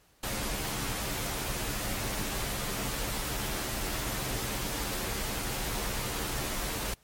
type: noise with comb filter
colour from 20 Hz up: pink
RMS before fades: -33 dBFS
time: 0.23-6.94 s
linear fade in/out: 5 ms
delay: 12 ms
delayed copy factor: -0.6
effects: pink hiss -64 dBFS RMS until 7.03 s + MP3 64 kbps